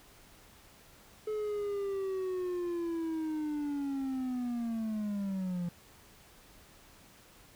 triangle linear sweep, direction down, 431.4 to 171.6 Hz, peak -30 dBFS, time 1.27-5.69 s, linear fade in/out 5 ms, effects pink hiss -58 dBFS RMS until 7.55 s

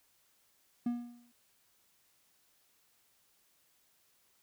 triangle tone with exponential decay, 240 Hz, B3, 49 cents flat, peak -26 dBFS, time 0.86-1.32 s, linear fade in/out 5 ms, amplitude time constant 99 ms, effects white hiss -71 dBFS RMS until 4.42 s

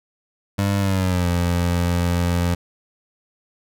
25% pulse tone with pitch glide, 99.6 to 87.21 Hz, G2 to F2, +28 to -2 cents, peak -14 dBFS, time 0.58-2.55 s, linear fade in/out 10 ms, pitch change -230 cents, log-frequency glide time 0.79-1.28 s, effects none

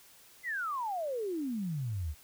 sine exponential sweep, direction down, 2087 to 68.9 Hz, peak -32 dBFS, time 0.43-2.15 s, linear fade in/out 50 ms, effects white hiss -58 dBFS RMS until 2.23 s

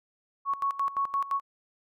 sine tone with tremolo, 1108.7 Hz, C#6, in tune, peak -24 dBFS, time 0.45-1.41 s, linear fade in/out 50 ms, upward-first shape square, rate 5.8 Hz, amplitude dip 80%, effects none

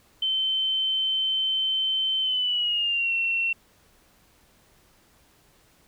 sine tone with pitch glide, 3084 to 2716 Hz, G7 to F7, -29 to -49 cents, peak -22 dBFS, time 0.22-3.53 s, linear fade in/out 5 ms, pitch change -220 cents, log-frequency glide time 2.21-3.13 s, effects pink hiss -60 dBFS RMS until 5.87 s

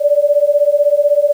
sine beating tone pair, 574 / 590 Hz, D5 / D5, -40 / +8 cents, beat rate 16 Hz, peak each -12 dBFS, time 0-1.33 s, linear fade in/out 20 ms, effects 7-bit

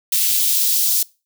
blue noise with high-pass filter sweep, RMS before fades -17 dBFS, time 0.12-1.03 s, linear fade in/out 5 ms, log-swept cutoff 2900 to 4500 Hz, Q 1.3, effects noise-tail reverb RT60 0.3 s tail -23 dB re dry

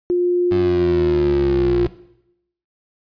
sine tone with pitch glide, 354.3 to 351 Hz, F4 to F4, +25 to +9 cents, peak -14 dBFS, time 0.1-1.86 s, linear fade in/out 0 ms, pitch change -16 cents, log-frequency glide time 1.21-1.51 s
20% pulse exponential sweep, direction down, 96.8 to 58.27 Hz, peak -17 dBFS, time 0.51-1.88 s, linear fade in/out 5 ms
effects noise-tail reverb RT60 0.8 s tail -17 dB re dry + resampled to 11025 Hz

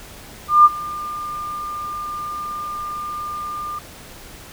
sine tone with ADSR envelope, 1200 Hz, D6, 37 cents sharp, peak -4 dBFS, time 0.48-3.79 s, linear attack 170 ms, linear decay 34 ms, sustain -21 dB, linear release 6 ms, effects pink hiss -40 dBFS RMS until 4.52 s

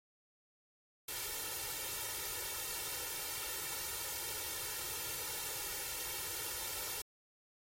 white noise with comb filter, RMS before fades -41 dBFS, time 1.08-7.02 s, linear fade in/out 5 ms, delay 2.2 ms, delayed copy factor +1, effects AAC 48 kbps

